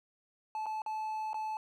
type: tone with dropouts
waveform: triangle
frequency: 868 Hz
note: A5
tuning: 24 cents flat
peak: -32 dBFS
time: 0.55-1.57 s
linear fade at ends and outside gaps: 1 ms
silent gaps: 0.659-0.665 / 0.819-0.862 / 1.332-1.343 s
effects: none